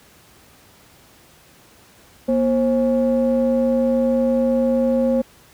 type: ring-modulated tone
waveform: triangle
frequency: 146.83 Hz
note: D3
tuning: in tune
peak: -10 dBFS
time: 2.28-5.22 s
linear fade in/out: 10 ms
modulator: 386 Hz
effects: pink hiss -50 dBFS RMS until 5.53 s + high-pass 60 Hz 12 dB/octave